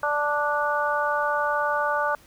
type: harmonic tone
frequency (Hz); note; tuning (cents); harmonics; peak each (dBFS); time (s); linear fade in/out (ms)
293.7; D4; 0; 2 / 3 / 4 / 5; -27 / -27 / -27 / -27; 0.03-2.15; 2
effects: pink hiss -54 dBFS RMS until 2.26 s